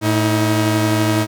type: tone pair together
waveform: sawtooth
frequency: 109.95 / 317.9 Hz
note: A2 / D#4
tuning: -1 / +37 cents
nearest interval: octave + tritone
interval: 1838 cents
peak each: -13 dBFS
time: 0.01-1.27 s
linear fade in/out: 50 ms
effects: none